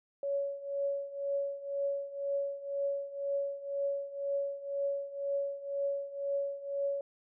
sine tone with tremolo, 560 Hz, C#5, 18 cents sharp, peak -28 dBFS, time 0.23-7.01 s, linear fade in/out 2 ms, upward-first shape triangle, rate 2 Hz, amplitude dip 85%, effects none

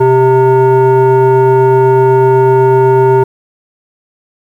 sine tone with frequency modulation, 392 Hz, G4, in tune, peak -3 dBFS, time 0-3.24 s, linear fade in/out 10 ms, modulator 520 Hz, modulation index 0.86, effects tanh soft clip ceiling -1 dBFS + 7-bit

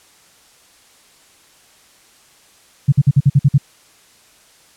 sine tone bursts, 139.3 Hz, C#3, 9 cents sharp, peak -6 dBFS, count 8, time 2.88-3.581 s, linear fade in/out 10 ms, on 43 ms, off 51 ms, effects white hiss -50 dBFS RMS until 4.76 s + low-pass 10000 Hz 12 dB/octave

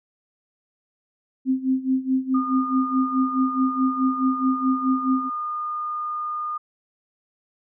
sine tone with tremolo, 261.6 Hz, C4, in tune, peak -16 dBFS, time 1.45-5.3 s, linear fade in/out 50 ms, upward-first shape sine, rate 4.7 Hz, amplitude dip 85%
sine tone, 1219 Hz, D#6, 36 cents flat, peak -25 dBFS, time 2.34-6.58 s, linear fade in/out 10 ms
effects none

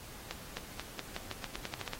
accelerating click train, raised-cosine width 0.2 ms, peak -19 dBFS, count 13, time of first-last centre 0.31-1.934 s, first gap 260 ms, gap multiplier 0.87, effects pink hiss -49 dBFS RMS until 1.99 s + AAC 48 kbps

